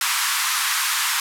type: band-pass noise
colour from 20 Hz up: pink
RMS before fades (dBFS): -22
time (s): 0.01-1.2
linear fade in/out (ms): 2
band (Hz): 970 to 14000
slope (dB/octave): 48
effects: none